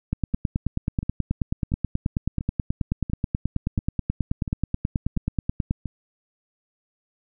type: two click trains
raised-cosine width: 5 ms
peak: -10 / -17 dBFS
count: 53 / 9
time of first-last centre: 0.13-5.709 / 0.34-5.857 s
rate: 9.32 / 1.45 Hz
effects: none